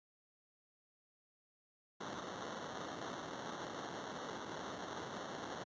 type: noise with sample-and-hold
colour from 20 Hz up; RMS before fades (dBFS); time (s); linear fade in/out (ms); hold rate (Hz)
white; -45; 2-5.64; 10; 2450
effects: high-pass 150 Hz 12 dB/octave + resampled to 16000 Hz